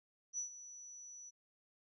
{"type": "tone with ADSR envelope", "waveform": "sine", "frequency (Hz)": 5920, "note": "F#8", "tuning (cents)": 0, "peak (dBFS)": -36, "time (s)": [0.33, 1.31], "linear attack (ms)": 51, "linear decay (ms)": 110, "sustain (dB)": -14, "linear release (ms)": 26, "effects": []}